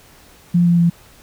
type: tone with pitch steps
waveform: sine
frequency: 174.1 / 172.3 / 170.52 Hz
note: F3 / F3 / F3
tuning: -5 / -23 / -41 cents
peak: -10 dBFS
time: 0.54-0.9 s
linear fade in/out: 10 ms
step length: 120 ms
effects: pink hiss -47 dBFS RMS until 1.22 s